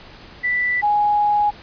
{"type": "tone pair in turn", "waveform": "sine", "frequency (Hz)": [1975.5, 830.6], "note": ["B6", "G#5"], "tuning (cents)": [0, 0], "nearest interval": "octave + minor third", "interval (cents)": 1500, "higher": "first", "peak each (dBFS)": [-17, -14], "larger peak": "second", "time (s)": [[0.43, 0.82], [0.82, 1.51]], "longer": "second", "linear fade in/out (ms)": 20, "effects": ["pink hiss -42 dBFS RMS until 1.62 s", "resampled to 11025 Hz"]}